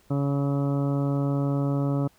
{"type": "harmonic tone with a mistuned harmonic", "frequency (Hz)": 140.4, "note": "C#3", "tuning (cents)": 22, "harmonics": [1, 2, 3, 4, 5, 6, 7, 8, 9], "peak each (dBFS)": [-24, -27, -36, -34, -41, -46, -45, -46, -42], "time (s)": [0.1, 2.08], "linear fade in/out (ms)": 10, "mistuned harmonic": 9, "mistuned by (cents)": 30, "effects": ["pink hiss -61 dBFS RMS until 2.18 s"]}